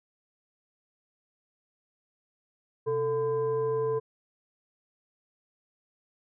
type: tone with frequency modulation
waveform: sine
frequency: 443.7 Hz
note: A4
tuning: 14 cents sharp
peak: -25 dBFS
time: 2.86-4 s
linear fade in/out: 20 ms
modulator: 572 Hz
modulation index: 0.53
effects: none